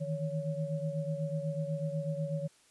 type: tone cluster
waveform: sine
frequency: 153.5 / 161.6 / 560 Hz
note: D#3 / E3 / C#5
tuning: -23 / -34 / +18 cents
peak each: -35 / -37 / -37 dBFS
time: 0-2.48 s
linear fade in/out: 20 ms
effects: white hiss -64 dBFS RMS until 2.7 s + resampled to 24000 Hz